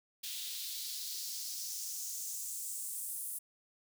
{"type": "noise with high-pass filter sweep", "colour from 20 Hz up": "white", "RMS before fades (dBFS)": -41, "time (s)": [0.23, 3.39], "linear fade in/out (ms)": 10, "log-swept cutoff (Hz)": [3300, 10000], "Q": 2.4, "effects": []}